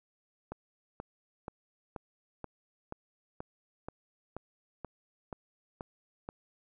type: click train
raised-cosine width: 1 ms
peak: -25 dBFS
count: 13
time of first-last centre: 0.52-6.289 s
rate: 2.08 Hz
effects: none